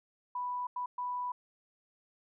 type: tone bursts at uneven times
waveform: sine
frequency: 987.8 Hz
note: B5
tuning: in tune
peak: -33 dBFS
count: 3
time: 0.35-0.67 / 0.76-0.86 / 0.98-1.32 s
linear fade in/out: 5 ms
effects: none